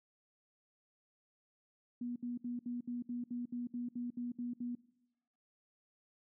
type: tone bursts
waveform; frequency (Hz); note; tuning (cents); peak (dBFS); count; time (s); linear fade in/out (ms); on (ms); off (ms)
sine; 242.4; B3; -32; -37; 13; 2.01-4.752; 5; 150; 66
effects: noise-tail reverb RT60 0.9 s tail -20 dB re dry